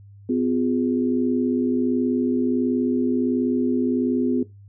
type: tone cluster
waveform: sine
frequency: 253.3 / 351.7 / 413.1 Hz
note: B3 / F4 / G#4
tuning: +44 / +12 / -9 cents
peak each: -20 / -25 / -28 dBFS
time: 0.29-4.43 s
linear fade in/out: 5 ms
effects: noise-tail reverb RT60 0.2 s tail -17 dB re dry + added 100 Hz sine -43 dBFS peak until 4.68 s